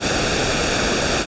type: noise with comb filter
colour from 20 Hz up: pink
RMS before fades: -19 dBFS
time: 0-1.26 s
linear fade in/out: 50 ms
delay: 0.98 ms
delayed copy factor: -0.55
effects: resampled to 16000 Hz